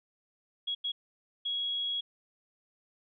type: tone bursts at uneven times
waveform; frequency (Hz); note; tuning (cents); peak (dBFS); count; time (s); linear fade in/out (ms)
sine; 3322; G#7; 0; -30; 3; 0.67-0.75 / 0.84-0.92 / 1.45-2.01; 10
effects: none